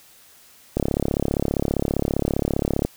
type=click train; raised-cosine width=2 ms; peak=-7 dBFS; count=74; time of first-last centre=0.77-2.85 s; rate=35.1 Hz; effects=white hiss -51 dBFS RMS until 2.96 s